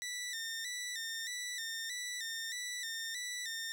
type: tone with vibrato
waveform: 15% pulse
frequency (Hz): 1891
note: A#6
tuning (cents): +24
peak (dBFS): -32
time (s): 0.02-3.72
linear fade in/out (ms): 0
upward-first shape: square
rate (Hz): 1.6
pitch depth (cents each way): 69
effects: none